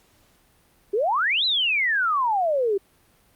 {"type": "exponential two-way sweep", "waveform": "sine", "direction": "up then down", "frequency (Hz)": [379.2, 4100, 379.2], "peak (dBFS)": -19, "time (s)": [0.93, 2.78], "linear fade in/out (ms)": 10, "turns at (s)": 1.45, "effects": ["pink hiss -60 dBFS RMS until 3.35 s", "Opus 48 kbps"]}